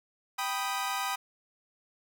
sawtooth chord, G augmented, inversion none, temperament equal, 784 / 987.8 / 1244.5 Hz, G5 / B5 / D#6, 0 / 0 / 0 cents, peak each -31 dBFS, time 0.38-1.16 s, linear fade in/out 10 ms, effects none

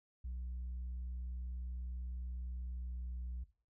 sine tone with pitch glide, 61.74 to 61.31 Hz, B1 to B1, 0 to -12 cents, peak -38 dBFS, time 0.24-3.44 s, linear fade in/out 10 ms, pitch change -12 cents, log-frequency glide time 2.5-3.29 s, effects noise-tail reverb RT60 0.4 s tail -17 dB re dry + tanh soft clip ceiling -38 dBFS

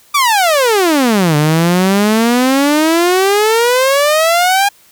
sawtooth exponential two-way sweep, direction down then up, 1199 to 146.5 to 817 Hz, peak -5 dBFS, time 0.14-4.69 s, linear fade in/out 10 ms, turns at 1.36 s, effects white hiss -47 dBFS RMS until 4.91 s

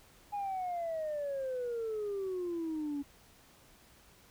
sine exponential sweep, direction down, 830.6 to 280.1 Hz, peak -32 dBFS, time 0.32-3.03 s, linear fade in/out 20 ms, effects tanh soft clip ceiling -31 dBFS + pink hiss -61 dBFS RMS until 4.3 s

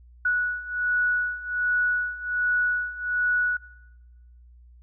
sine beating tone pair, 1469 / 1470.3 Hz, F#6 / F#6, -13 / -11 cents, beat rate 1.3 Hz, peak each -27 / -24 dBFS, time 0.25-3.57 s, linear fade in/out 5 ms, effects noise-tail reverb RT60 1.0 s tail -19 dB re dry + added 60 Hz sine -48 dBFS peak until 4.82 s

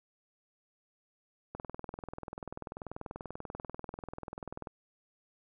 click train, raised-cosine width 1 ms, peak -26 dBFS, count 65, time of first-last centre 1.55-4.672 s, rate 20.5 Hz, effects none

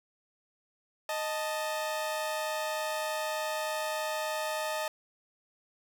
sawtooth tone pair together, 621.1 / 880 Hz, D#5 / A5, -3 / 0 cents, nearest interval tritone, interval 603 cents, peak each -29 / -32 dBFS, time 1.09-4.88 s, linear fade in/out 2 ms, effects none

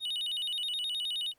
triangle tone with vibrato, 3309 Hz, G#7, 7 cents flat, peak -30 dBFS, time 0-1.34 s, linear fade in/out 50 ms, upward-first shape square, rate 9.5 Hz, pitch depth 200 cents each way, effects pink hiss -71 dBFS RMS until 1.38 s

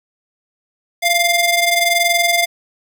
sawtooth ring-modulated tone, 1396.9 Hz, F6, in tune, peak -6 dBFS, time 1.02-2.46 s, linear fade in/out 20 ms, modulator 709 Hz, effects none

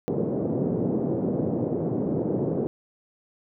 white band-pass noise, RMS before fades -26 dBFS, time 0.08-2.67 s, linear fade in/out 0 ms, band 120 to 450 Hz, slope 24 dB/octave, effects none

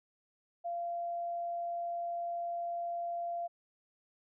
sine tone, 689 Hz, F5, 24 cents flat, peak -34 dBFS, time 0.64-3.48 s, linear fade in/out 20 ms, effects none

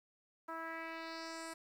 10% pulse tone with low-pass filter sweep, 326.7 Hz, E4, 15 cents flat, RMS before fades -45 dBFS, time 0.48-1.54 s, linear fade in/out 10 ms, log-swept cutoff 1200 to 10000 Hz, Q 2.3, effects 11-bit

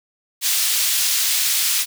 pink high-pass noise, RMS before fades -19 dBFS, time 0.41-1.86 s, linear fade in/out 50 ms, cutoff 3500 Hz, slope 12 dB/octave, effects none

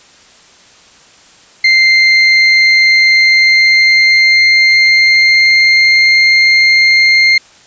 35% pulse tone with pitch glide, 2092 to 2111 Hz, C7 to C7, -1 to +15 cents, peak -3 dBFS, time 1.64-7.38 s, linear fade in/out 5 ms, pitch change +16 cents, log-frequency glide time 3.19-6.17 s, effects white hiss -42 dBFS RMS until 7.66 s + resampled to 16000 Hz

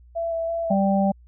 sine tone with vibrato, 665 Hz, E5, 15 cents sharp, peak -23 dBFS, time 0.15-0.75 s, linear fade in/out 20 ms, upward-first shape square, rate 3 Hz, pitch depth 11 cents each way
harmonic tone, 196 Hz, G3, in tune, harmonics 1 / 3 / 4, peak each -19 / -24 / -24 dBFS, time 0.7-1.12 s, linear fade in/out 10 ms
effects added 60 Hz sine -47 dBFS peak until 1.27 s

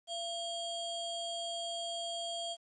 square ring-modulated tone, 1962 Hz, B6, 12 cents flat, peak -34 dBFS, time 0.07-2.57 s, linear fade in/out 50 ms, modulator 1280 Hz, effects resampled to 22050 Hz + 11-bit

